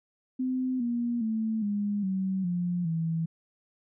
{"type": "tone with pitch steps", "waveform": "sine", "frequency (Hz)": [256.7, 238.1, 220.9, 204.9, 190.1, 176.35, 163.59], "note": ["C4", "A#3", "A3", "G#3", "F#3", "F3", "E3"], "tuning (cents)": [-33, 37, 7, -23, 47, 17, -13], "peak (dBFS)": -26, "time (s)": [0.39, 3.26], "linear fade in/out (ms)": 10, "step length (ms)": 410, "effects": []}